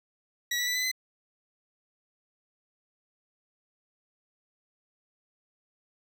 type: tone with pitch steps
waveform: 20% pulse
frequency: 1931 / 1955.7 / 1980.7 / 2006 / 2032 Hz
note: B6 / B6 / B6 / B6 / B6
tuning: -39 / -17 / +5 / +26 / +49 cents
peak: -22 dBFS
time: 0.51-0.915 s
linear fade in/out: 5 ms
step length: 81 ms
effects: none